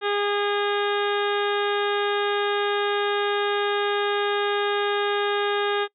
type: harmonic tone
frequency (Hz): 408.8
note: G#4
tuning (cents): -27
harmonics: 1 / 2 / 3 / 4 / 5 / 6 / 7 / 8 / 9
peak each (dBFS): -24 / -29 / -30 / -30 / -36 / -37 / -38 / -37 / -35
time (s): 0.01-5.88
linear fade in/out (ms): 50
effects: noise-tail reverb RT60 0.1 s tail -22 dB re dry